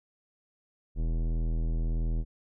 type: tone with tanh clipping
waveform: sine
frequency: 40.76 Hz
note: E1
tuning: 19 cents flat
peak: -28 dBFS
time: 0.95-2.25 s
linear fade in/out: 50 ms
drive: 17 dB
effects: none